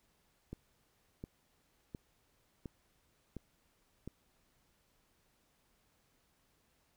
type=click train; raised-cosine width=3 ms; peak=-30 dBFS; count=6; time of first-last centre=0.53-4.076 s; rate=1.41 Hz; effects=pink hiss -74 dBFS RMS until 6.96 s